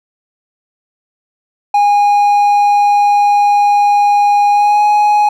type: tone with pitch glide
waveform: triangle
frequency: 820 to 834.3 Hz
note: G#5 to G#5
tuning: -22 to +8 cents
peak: -5 dBFS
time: 1.74-5.29 s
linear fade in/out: 5 ms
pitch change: +30 cents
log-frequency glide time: 4.51-4.83 s
effects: none